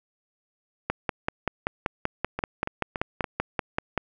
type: two click trains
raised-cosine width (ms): 0.5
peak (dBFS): -14 / -9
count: 4 / 17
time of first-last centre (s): 2.39-3.242 / 0.9-3.977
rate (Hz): 3.52 / 5.2
effects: none